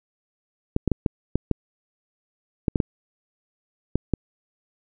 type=clicks; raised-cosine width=3 ms; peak=-7 dBFS; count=11; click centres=0.764 / 0.877 / 0.917 / 1.062 / 1.356 / 1.513 / 2.682 / 2.758 / 2.802 / 3.956 / 4.137 s; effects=none